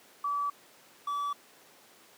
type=tone pair in turn; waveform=sine / triangle; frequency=1150 / 1150 Hz; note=D6 / D6; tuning=-37 / -37 cents; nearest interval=unison; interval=0 cents; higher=neither; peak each=-28 dBFS; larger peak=neither; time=0.24-0.5 / 1.07-1.33 s; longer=neither; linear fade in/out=5 ms; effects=pink hiss -57 dBFS RMS until 2.17 s + high-pass 300 Hz 12 dB/octave